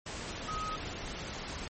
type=tone in noise; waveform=sine; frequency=1262 Hz; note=D#6; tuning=24 cents sharp; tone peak=-35 dBFS; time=0.48-0.76 s; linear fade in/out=5 ms; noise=pink; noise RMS=-40 dBFS; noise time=0.06-1.68 s; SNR=+2 dB; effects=MP3 32 kbps